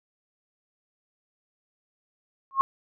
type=tone with exponential growth; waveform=sine; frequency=1081 Hz; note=C#6; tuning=44 cents flat; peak=-12 dBFS; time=2.51-2.61 s; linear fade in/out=0 ms; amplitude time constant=20 ms; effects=none